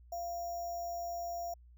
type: tone with sample-and-hold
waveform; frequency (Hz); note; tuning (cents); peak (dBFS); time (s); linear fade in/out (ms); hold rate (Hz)
sine; 691; F5; -19; -36; 0.12-1.54; 5; 6300
effects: added 60 Hz sine -55 dBFS peak until 1.77 s